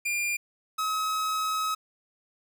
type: tone pair in turn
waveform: 45% pulse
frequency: 2400 / 1277.6 Hz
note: D7 / D#6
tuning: +37 / +45 cents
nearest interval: major seventh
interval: 1092 cents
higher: first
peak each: -26 dBFS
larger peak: neither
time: 0.05-0.37 / 0.78-1.75 s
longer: second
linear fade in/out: 10 ms
effects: none